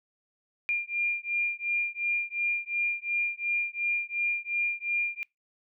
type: beating tone pair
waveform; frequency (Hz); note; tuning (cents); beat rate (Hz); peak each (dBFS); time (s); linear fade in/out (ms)
sine; 2400 / 2402.8; D7 / D7; +37 / +39; 2.8; -30; 0.69-5.23; 0
effects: noise-tail reverb RT60 0.2 s tail -26 dB re dry